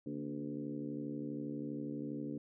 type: harmonic tone with a mistuned harmonic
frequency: 72.4 Hz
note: D2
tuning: 24 cents flat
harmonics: 2 / 3 / 4 / 5 / 6 / 7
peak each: -47 / -44 / -41 / -50 / -50 / -52 dBFS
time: 0.06-2.38 s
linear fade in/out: 5 ms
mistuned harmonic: 3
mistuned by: +76 cents
effects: none